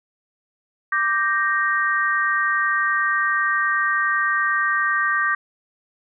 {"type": "chord", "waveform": "sine", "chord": "G minor", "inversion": "second", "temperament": "equal", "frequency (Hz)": [1174.7, 1568, 1864.7], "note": ["D6", "G6", "Bb6"], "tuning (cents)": [0, 0, 0], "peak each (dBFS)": -22, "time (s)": [0.92, 5.35], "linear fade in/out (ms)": 5, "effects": []}